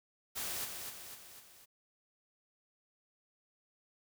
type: noise with echo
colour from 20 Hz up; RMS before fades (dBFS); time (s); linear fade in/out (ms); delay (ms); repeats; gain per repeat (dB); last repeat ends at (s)
white; -39; 0.35-0.66; 20; 250; 4; -5; 1.66
effects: none